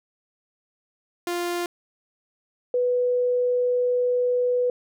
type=tone pair in turn; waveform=sawtooth / sine; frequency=349.2 / 493.8 Hz; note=F4 / B4; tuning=0 / 0 cents; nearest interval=tritone; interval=600 cents; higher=second; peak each=-21 / -19 dBFS; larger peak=second; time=1.27-1.66 / 2.74-4.7 s; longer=second; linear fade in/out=2 ms; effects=none